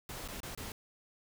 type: noise with dropouts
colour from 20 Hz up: pink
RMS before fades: -43 dBFS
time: 0.09-0.72 s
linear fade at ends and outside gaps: 2 ms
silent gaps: 0.278-0.285 / 0.404-0.431 / 0.55-0.575 s
effects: none